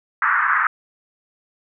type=band-pass noise; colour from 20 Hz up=pink; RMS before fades=-18 dBFS; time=0.22-0.67 s; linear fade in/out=2 ms; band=1100 to 1800 Hz; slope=48 dB/octave; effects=none